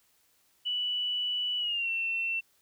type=tone with pitch glide; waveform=sine; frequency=2960 to 2699 Hz; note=F#7 to E7; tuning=0 to +40 cents; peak=-28 dBFS; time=0.65-2.41 s; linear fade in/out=20 ms; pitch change=-160 cents; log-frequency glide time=1.58-1.9 s; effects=white hiss -68 dBFS RMS until 2.61 s